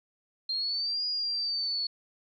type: exponential two-way sweep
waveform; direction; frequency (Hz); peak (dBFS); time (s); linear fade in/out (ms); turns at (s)
sine; up then down; 4175 to 4900 to 4393; -28; 0.49-1.87; 5; 1.06
effects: none